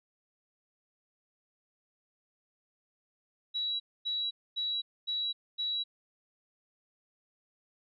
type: tone bursts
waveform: sine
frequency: 3901 Hz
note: B7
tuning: 22 cents flat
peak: -30 dBFS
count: 5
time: 3.54-5.84 s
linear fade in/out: 20 ms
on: 260 ms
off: 250 ms
effects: none